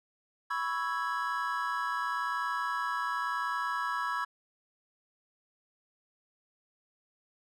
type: chord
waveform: triangle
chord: C# minor seventh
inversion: third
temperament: equal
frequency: 987.8 / 1108.7 / 1318.5 / 1661.2 Hz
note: B5 / C#6 / E6 / G#6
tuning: 0 / 0 / 0 / 0 cents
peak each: -34 dBFS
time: 0.5-4.25 s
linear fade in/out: 10 ms
effects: none